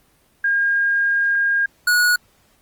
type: tone pair in turn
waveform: sine / square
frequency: 1618 / 1457.9 Hz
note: G#6 / F#6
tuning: -46 / -26 cents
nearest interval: major second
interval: 180 cents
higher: first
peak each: -15 / -14 dBFS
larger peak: second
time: 0.44-1.66 / 1.87-2.16 s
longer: first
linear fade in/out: 5 ms
effects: pink hiss -58 dBFS RMS until 2.61 s + Opus 24 kbps